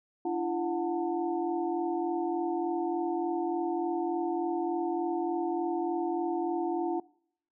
sine tone cluster, 296.1 / 339.5 / 732 / 893 Hz, D4 / F4 / F#5 / A5, +14 / -49 / -19 / +25 cents, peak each -37 / -30 / -35 / -39 dBFS, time 0.25-7 s, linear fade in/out 5 ms, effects noise-tail reverb RT60 0.7 s tail -24 dB re dry

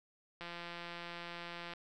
click train, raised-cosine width 0.3 ms, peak -29 dBFS, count 229, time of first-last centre 0.41-1.736 s, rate 172 Hz, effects none

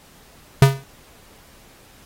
square tone with exponential decay, 136.2 Hz, C#3, 30 cents flat, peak -5 dBFS, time 0.62-0.84 s, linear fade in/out 2 ms, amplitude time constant 46 ms, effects pink hiss -50 dBFS RMS until 2.05 s + AAC 48 kbps

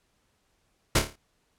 pink noise with echo, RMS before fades -20 dBFS, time 0.95-0.99 s, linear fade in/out 5 ms, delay 28 ms, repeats 6, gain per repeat -6 dB, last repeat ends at 1.158 s, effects pink hiss -71 dBFS RMS until 1.58 s + low-pass 11000 Hz 12 dB/octave

